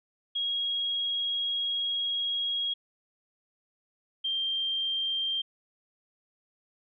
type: tone pair in turn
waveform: sine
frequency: 3293 / 3172 Hz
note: G#7 / G7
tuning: -15 / +20 cents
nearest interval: minor second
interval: 65 cents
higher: first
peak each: -27 dBFS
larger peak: neither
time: 0.35-2.74 / 4.24-5.42 s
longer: first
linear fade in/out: 10 ms
effects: none